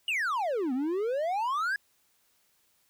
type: exponential two-way sweep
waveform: triangle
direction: down then up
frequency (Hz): 2960 to 244.8 to 1694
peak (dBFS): -25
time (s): 0.08-1.76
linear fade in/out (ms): 2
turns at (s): 0.73
effects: white hiss -69 dBFS RMS until 2.89 s